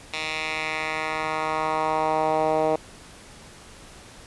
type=tone with band-pass filter sweep; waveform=10% pulse; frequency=156.6 Hz; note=D#3; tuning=11 cents sharp; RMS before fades=-25 dBFS; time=0.13-2.76 s; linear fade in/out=5 ms; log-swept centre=3100 to 580 Hz; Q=1.7; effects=pink hiss -46 dBFS RMS until 4.26 s + resampled to 24000 Hz